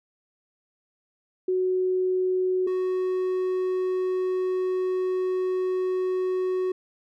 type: tone pair in turn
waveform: sine / triangle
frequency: 370 / 370 Hz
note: F#4 / F#4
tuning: 0 / 0 cents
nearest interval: unison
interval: 0 cents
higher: neither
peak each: -21 dBFS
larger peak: neither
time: 1.48-2.67 / 2.67-6.72 s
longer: second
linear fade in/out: 5 ms
effects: none